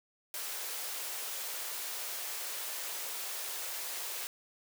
white high-pass noise, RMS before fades -39 dBFS, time 0.34-4.27 s, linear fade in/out 0 ms, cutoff 400 Hz, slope 24 dB/octave, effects none

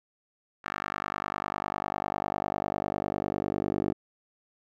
10% pulse tone with band-pass filter sweep, 50 Hz, G1, 35 cents sharp, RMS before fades -32 dBFS, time 0.64-3.93 s, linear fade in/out 10 ms, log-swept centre 1500 to 390 Hz, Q 2.1, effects none

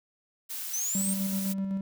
blue noise, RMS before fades -36 dBFS, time 0.49-1.54 s, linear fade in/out 20 ms
sine exponential sweep, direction up, 5950 to 8870 Hz, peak -29 dBFS, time 0.73-1.14 s, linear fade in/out 10 ms
triangle tone with tremolo, 194 Hz, G3, 18 cents flat, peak -25 dBFS, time 0.95-1.81 s, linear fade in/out 2 ms, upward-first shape square, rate 7.9 Hz, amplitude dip 30%
effects none

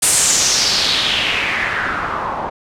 white noise with low-pass filter sweep, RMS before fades -17 dBFS, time 0.02-2.5 s, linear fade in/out 10 ms, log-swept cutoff 9500 to 850 Hz, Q 3.4, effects none

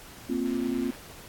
sine chord, Bb suspended second, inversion none, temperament equal with one note detuned, 233.1 / 262.7 / 349.2 Hz, Bb3 / C4 / F4, 0 / +7 / 0 cents, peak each -31 / -28 / -32 dBFS, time 0.29-0.91 s, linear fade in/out 10 ms
click train, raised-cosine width 0.3 ms, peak -32 dBFS, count 65, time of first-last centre 0.46-0.949 s, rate 131 Hz
effects pink hiss -47 dBFS RMS until 1.28 s + AAC 64 kbps

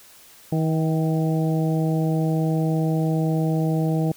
harmonic tone with a mistuned harmonic, 159.7 Hz, D#3, 45 cents sharp, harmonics 1 / 2 / 3 / 4 / 5, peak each -20 / -26 / -30 / -32 / -34 dBFS, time 0.52-4.12 s, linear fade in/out 5 ms, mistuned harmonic 5, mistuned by -34 cents, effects white hiss -49 dBFS RMS until 4.16 s

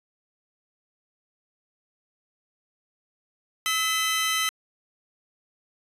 sawtooth tone cluster, 1295 / 2016 / 3090 Hz, E6 / B6 / G7, -31 / +35 / -26 cents, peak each -24 dBFS, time 3.66-4.49 s, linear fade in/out 0 ms, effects resampled to 32000 Hz

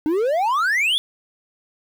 triangle exponential sweep, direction up, 293.7 to 3534 Hz, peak -15 dBFS, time 0.06-0.98 s, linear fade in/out 0 ms, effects 8-bit

